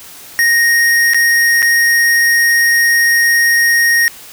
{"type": "tone with dropouts", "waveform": "square", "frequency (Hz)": 1864.7, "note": "A#6", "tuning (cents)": 0, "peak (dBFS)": -9, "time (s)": [0.39, 4.08], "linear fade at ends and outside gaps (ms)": 0, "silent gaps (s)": [[1.135, 1.145], [1.621, 1.627]], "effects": ["white hiss -35 dBFS RMS until 4.32 s"]}